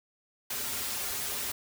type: noise with comb filter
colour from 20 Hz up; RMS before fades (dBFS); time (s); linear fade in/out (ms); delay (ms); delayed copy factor
white; -34; 0.5-1.52; 5; 6.1; -0.95
effects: none